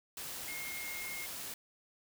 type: tone in noise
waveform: sine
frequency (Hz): 2143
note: C7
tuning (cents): +41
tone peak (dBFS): -42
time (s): 0.48-1.26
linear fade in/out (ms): 2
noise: white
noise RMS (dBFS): -43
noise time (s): 0.17-1.54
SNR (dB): -2
effects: none